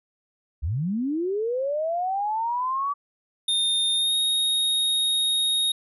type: linear sweep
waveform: sine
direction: up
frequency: 62.1 to 1153 Hz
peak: -23 dBFS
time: 0.62-2.94 s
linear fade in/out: 20 ms
type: tone with pitch glide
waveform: square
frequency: 3649 to 3736 Hz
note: A#7 to A#7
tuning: -38 to +3 cents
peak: -21 dBFS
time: 3.48-5.72 s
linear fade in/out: 5 ms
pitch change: +41 cents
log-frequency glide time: 3.94-4.15 s
effects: none